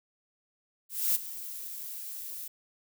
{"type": "noise with ADSR envelope", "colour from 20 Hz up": "violet", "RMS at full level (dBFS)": -25, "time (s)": [0.89, 2.48], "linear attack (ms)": 260, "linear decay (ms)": 20, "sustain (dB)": -15, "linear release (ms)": 6, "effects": []}